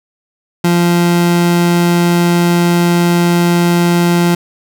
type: tone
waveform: 30% pulse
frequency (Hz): 173.2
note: F3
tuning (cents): -14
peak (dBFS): -6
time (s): 0.64-4.35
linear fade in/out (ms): 5
effects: none